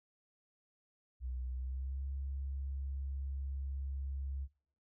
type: tone with pitch glide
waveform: sine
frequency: 62.9 to 68.2 Hz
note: B1 to C#2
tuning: +32 to -28 cents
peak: -37 dBFS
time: 1.2-4.48 s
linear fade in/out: 50 ms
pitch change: +140 cents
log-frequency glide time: 1.49-2.05 s
effects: noise-tail reverb RT60 0.6 s tail -21 dB re dry